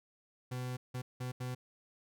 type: tone bursts at uneven times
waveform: 40% pulse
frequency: 126 Hz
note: B2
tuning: 35 cents sharp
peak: -36 dBFS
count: 4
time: 0.51-0.77 / 0.94-1.02 / 1.2-1.32 / 1.4-1.55 s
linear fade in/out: 10 ms
effects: none